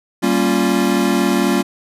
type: chord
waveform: square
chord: G half-diminished seventh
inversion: none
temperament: equal with one note detuned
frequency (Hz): 194.76 / 233.1 / 277.2 / 349.2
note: G3 / Bb3 / Db4 / F4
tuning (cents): -11 / 0 / 0 / 0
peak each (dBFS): -20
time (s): 0.22-1.63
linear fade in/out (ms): 20
effects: resampled to 32000 Hz